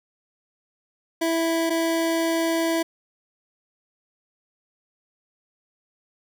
25% pulse tone pair in turn, 329.6 / 329.6 Hz, E4 / E4, 0 / 0 cents, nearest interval unison, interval 0 cents, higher neither, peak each -17 dBFS, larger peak neither, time 1.21-1.7 / 1.7-2.83 s, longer second, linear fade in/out 10 ms, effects none

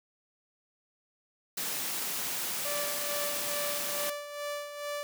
white high-pass noise, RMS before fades -34 dBFS, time 1.57-4.1 s, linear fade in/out 5 ms, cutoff 130 Hz, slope 24 dB/octave
sawtooth tone with tremolo, 583 Hz, D5, 13 cents flat, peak -29 dBFS, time 2.65-5.03 s, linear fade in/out 0 ms, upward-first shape sine, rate 2.3 Hz, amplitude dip 60%
effects none

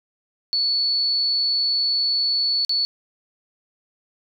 sine tone with dropouts, 4435 Hz, C#8, in tune, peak -18 dBFS, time 0.53-2.85 s, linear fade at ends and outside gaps 0 ms, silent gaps 2.649-2.694 s, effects none

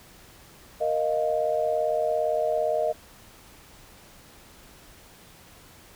sine chord, Bb suspended fourth, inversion none, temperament just, 466.2 / 621.6 / 699.2 Hz, Bb4 / Eb5 / F5, 0 / -2 / +2 cents, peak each -29 / -24 / -29 dBFS, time 0.8-2.93 s, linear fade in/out 20 ms, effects pink hiss -51 dBFS RMS until 5.95 s

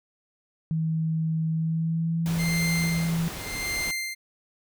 sine tone with pitch glide, 160.4 to 166.15 Hz, E3 to E3, -47 to +14 cents, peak -23 dBFS, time 0.71-3.28 s, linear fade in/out 0 ms, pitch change +61 cents, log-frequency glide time 1.49-2.28 s
pink noise, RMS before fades -36 dBFS, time 2.26-3.91 s, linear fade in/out 0 ms
sawtooth tone with tremolo, 2093 Hz, C7, in tune, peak -23 dBFS, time 2.38-4.15 s, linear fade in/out 20 ms, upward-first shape sine, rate 0.86 Hz, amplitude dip 100%
effects none

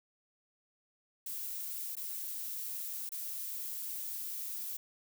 violet noise with dropouts, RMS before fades -40 dBFS, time 1.26-4.77 s, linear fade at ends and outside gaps 5 ms, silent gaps 1.954-1.967 / 3.092-3.118 s, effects none

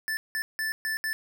square tone bursts at uneven times, 1758 Hz, A6, 2 cents flat, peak -28 dBFS, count 5, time 0.08-0.17 / 0.35-0.42 / 0.59-0.72 / 0.85-0.97 / 1.04-1.13 s, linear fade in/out 0 ms, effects none

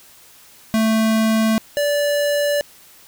square tone pair in turn, 221 / 580.9 Hz, A3 / D5, +8 / -19 cents, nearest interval octave + perfect fourth, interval 1673 cents, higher second, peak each -15 / -17 dBFS, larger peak first, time 0.74-1.58 / 1.77-2.61 s, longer neither, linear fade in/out 0 ms, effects white hiss -47 dBFS RMS until 3.07 s

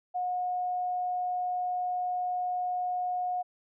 sine tone, 724 Hz, F#5, 38 cents flat, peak -28 dBFS, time 0.14-3.43 s, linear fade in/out 20 ms, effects none

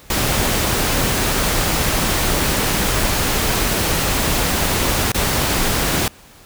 pink noise with dropouts, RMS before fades -18 dBFS, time 0.1-6.08 s, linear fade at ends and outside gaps 2 ms, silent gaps 5.119-5.145 s, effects pink hiss -45 dBFS RMS until 6.45 s

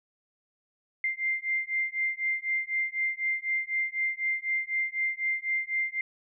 sine beating tone pair, 2093 / 2097 Hz, C7 / C7, 0 / +3 cents, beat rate 4 Hz, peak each -30 dBFS, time 1.04-6.01 s, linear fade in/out 2 ms, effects none

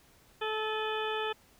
harmonic tone with a mistuned harmonic, 434.3 Hz, A4, 23 cents flat, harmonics 1 / 2 / 3 / 4 / 6 / 7 / 8, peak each -34 / -37 / -39 / -40 / -42 / -42 / -43 dBFS, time 0.41-1.33 s, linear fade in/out 10 ms, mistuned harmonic 6, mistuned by -73 cents, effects pink hiss -62 dBFS RMS until 1.59 s

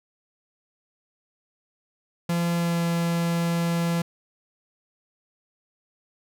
45% pulse tone with pitch glide, 170.9 to 169.33 Hz, F3 to E3, -37 to +47 cents, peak -22 dBFS, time 2.29-4.02 s, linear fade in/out 5 ms, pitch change -16 cents, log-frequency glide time 2.55-2.82 s, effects none

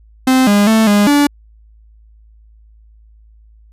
45% pulse tone with pitch steps, 259.5 / 204.1 / 221.5 / 205.2 / 288.8 Hz, C4 / G#3 / A3 / G#3 / D4, -14 / -30 / +12 / -21 / -29 cents, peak -8 dBFS, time 0.27-1.27 s, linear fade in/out 5 ms, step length 200 ms, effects added 54 Hz sine -42 dBFS peak until 3.72 s + resampled to 32000 Hz

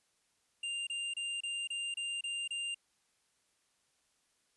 square tone bursts, 2794 Hz, F7, in tune, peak -36 dBFS, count 8, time 0.63-2.746 s, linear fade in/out 5 ms, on 240 ms, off 28 ms, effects white hiss -75 dBFS RMS until 4.56 s + resampled to 24000 Hz

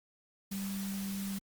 sine tone in noise, 196 Hz, G3, in tune, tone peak -35 dBFS, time 0.51-1.39 s, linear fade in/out 10 ms, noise white, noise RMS -45 dBFS, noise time 0.51-1.39 s, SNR +7 dB, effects Opus 48 kbps

